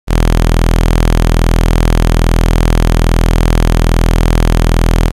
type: tone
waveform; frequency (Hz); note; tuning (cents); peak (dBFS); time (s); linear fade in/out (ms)
sawtooth; 41.2; E1; 0; -3; 0.07-5.12; 50
effects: resampled to 32000 Hz + 7-bit